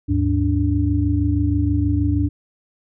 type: tone cluster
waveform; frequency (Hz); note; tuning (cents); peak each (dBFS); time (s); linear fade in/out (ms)
sine; 76.6 / 102.9 / 290.3; D#2 / G#2 / D4; -27 / -16 / -20; -20; 0.08-2.29; 20
effects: none